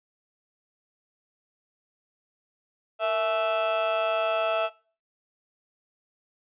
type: tone with amplitude modulation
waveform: 35% pulse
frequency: 659.3 Hz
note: E5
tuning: in tune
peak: -18 dBFS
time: 2.99-4.7 s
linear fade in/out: 50 ms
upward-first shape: sine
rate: 201 Hz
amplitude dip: 60%
effects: noise-tail reverb RT60 0.4 s tail -22 dB re dry + resampled to 8000 Hz